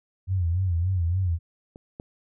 sine tone with vibrato, 89.1 Hz, F2, 35 cents sharp, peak -21 dBFS, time 0.27-1.39 s, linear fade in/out 50 ms, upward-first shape sine, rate 3.5 Hz, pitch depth 120 cents each way
clicks, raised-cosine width 2 ms, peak -30 / -23 dBFS, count 2, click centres 1.759 / 1.999 s
effects none

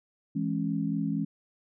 sine tone cluster, 165.2 / 208.9 / 273.7 Hz, E3 / G#3 / C#4, +4 / +10 / -22 cents, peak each -31 dBFS, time 0.35-1.25 s, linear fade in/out 10 ms, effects none

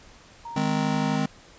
sine tone, 932.3 Hz, A#5, in tune, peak -34 dBFS, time 0.45-1.16 s, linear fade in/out 5 ms
square chord, Ab major, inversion second, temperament just, 155.74 / 207.7 / 259.6 Hz, Eb3 / Ab3 / C4, +2 / 0 / -13 cents, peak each -28 dBFS, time 0.56-1.26 s, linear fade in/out 5 ms
effects pink hiss -51 dBFS RMS until 1.58 s + resampled to 16000 Hz

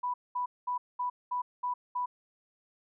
sine tone bursts, 987.8 Hz, B5, in tune, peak -29 dBFS, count 7, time 0.03-2.06 s, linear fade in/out 10 ms, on 110 ms, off 210 ms, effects none

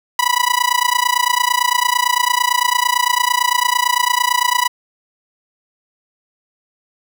sawtooth tone with amplitude modulation, 983 Hz, B5, 8 cents flat, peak -6 dBFS, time 0.19-4.68 s, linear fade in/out 2 ms, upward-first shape sine, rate 28.9 Hz, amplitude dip 95%, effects none

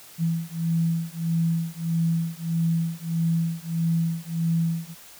sine beating tone pair, 164.81 / 166.41 Hz, E3 / E3, 0 / +17 cents, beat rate 1.6 Hz, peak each -25 dBFS, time 0.18-4.95 s, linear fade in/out 50 ms, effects white hiss -47 dBFS RMS until 5.19 s

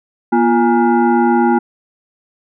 sine tone with frequency modulation, 240 Hz, B3, 49 cents flat, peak -9 dBFS, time 0.32-1.59 s, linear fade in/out 10 ms, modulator 588 Hz, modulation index 1.3, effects none

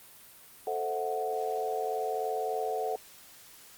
sine chord, F# half-diminished seventh, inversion first, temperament equal, 440 / 523.3 / 659.3 / 740 Hz, A4 / C5 / E5 / F#5, 0 / 0 / 0 / 0 cents, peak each -33 / -38 / -38 / -33 dBFS, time 0.67-2.96 s, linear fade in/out 2 ms, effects white hiss -53 dBFS RMS until 3.77 s + Opus 32 kbps

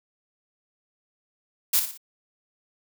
blue noise with echo, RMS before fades -20 dBFS, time 1.73-1.8 s, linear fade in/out 10 ms, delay 59 ms, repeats 3, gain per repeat -8 dB, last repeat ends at 1.977 s, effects none

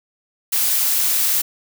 blue noise, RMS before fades -18 dBFS, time 0.52-1.42 s, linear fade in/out 10 ms, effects none

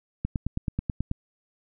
click train, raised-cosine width 5 ms, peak -14 dBFS, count 9, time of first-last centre 0.25-1.114 s, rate 9.26 Hz, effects none

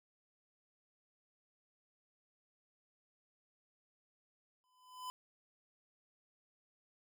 square tone with exponential growth, 1008 Hz, B5, 35 cents sharp, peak -40 dBFS, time 4.64-5.1 s, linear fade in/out 0 ms, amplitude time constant 100 ms, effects none

